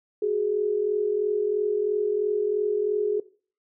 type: tone pair together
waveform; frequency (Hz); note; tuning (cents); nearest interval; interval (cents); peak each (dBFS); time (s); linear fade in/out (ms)
sine; 377 / 420; F#4 / G#4; +32 / +19; major second; 187; -28 / -22; 0.22-3.2; 5
effects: noise-tail reverb RT60 0.4 s tail -19 dB re dry